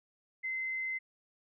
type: tone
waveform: sine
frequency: 2062 Hz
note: C7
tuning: 26 cents flat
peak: -33 dBFS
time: 0.43-0.99 s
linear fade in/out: 20 ms
effects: none